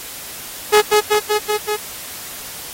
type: tone with echo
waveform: sawtooth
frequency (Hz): 421.7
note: G#4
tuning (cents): +26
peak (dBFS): -4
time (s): 0.72-0.82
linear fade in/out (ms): 20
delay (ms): 190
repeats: 5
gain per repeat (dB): -2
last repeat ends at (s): 1.77
effects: white hiss -32 dBFS RMS until 2.73 s + AAC 48 kbps